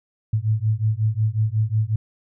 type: beating tone pair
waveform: sine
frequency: 106.3 / 111.8 Hz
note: G#2 / A2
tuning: +41 / +28 cents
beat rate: 5.5 Hz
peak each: -21 / -21 dBFS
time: 0.33-1.96 s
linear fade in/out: 5 ms
effects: none